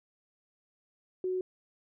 sine tone, 369.6 Hz, F#4, 2 cents flat, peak -29 dBFS, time 1.24-1.41 s, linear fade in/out 2 ms, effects none

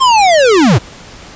square linear sweep, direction down, 1079 to 85.3 Hz, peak -6 dBFS, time 0-0.79 s, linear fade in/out 20 ms, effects pink hiss -34 dBFS RMS until 1.35 s + resampled to 16000 Hz

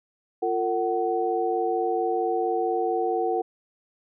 sine tone cluster, 348.9 / 453.3 / 750 Hz, F4 / A#4 / F#5, -2 / -48 / +23 cents, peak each -28 / -26 / -26 dBFS, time 0.42-3.42 s, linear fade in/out 10 ms, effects none

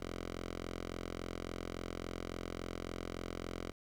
5% pulse tone with notch filter, 43.57 Hz, F1, 3 cents flat, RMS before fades -43 dBFS, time 0-3.72 s, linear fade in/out 10 ms, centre 150 Hz, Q 1.4, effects low-pass 7000 Hz 12 dB/octave + 10-bit

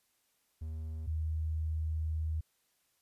triangle / sine tone pair in turn, 78.9 / 78.9 Hz, D#2 / D#2, +25 / +25 cents, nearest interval unison, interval 0 cents, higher neither, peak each -35 / -31 dBFS, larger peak second, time 0.61-1.07 / 1.07-2.41 s, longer second, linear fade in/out 10 ms, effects white hiss -75 dBFS RMS until 3.01 s + resampled to 32000 Hz

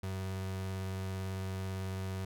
35% pulse tone with vibrato, 94.9 Hz, F#2, 44 cents sharp, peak -34 dBFS, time 0.03-2.25 s, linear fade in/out 5 ms, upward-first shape triangle, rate 18 Hz, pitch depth 14 cents each way, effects none

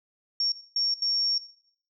sine tone bursts at uneven times, 5510 Hz, F8, 24 cents flat, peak -23 dBFS, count 3, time 0.4-0.52 / 0.76-0.94 / 1.02-1.38 s, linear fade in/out 2 ms, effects noise-tail reverb RT60 0.7 s tail -18 dB re dry

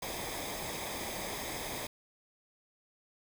pink noise with comb filter, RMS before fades -39 dBFS, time 0.02-1.87 s, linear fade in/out 5 ms, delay 0.7 ms, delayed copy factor -0.65, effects none

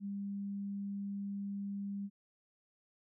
sine tone, 200 Hz, G3, 35 cents sharp, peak -37 dBFS, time 0-2.1 s, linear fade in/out 50 ms, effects none

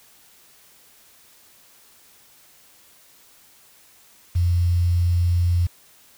sine tone with quantisation, 87.31 Hz, F2, in tune, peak -16 dBFS, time 4.35-5.67 s, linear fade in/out 10 ms, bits 7, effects white hiss -53 dBFS RMS until 6.17 s

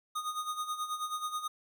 square tone with tremolo, 1236 Hz, D#6, 12 cents flat, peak -32 dBFS, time 0.15-1.48 s, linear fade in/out 10 ms, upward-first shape sine, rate 9.3 Hz, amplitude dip 70%, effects 12-bit

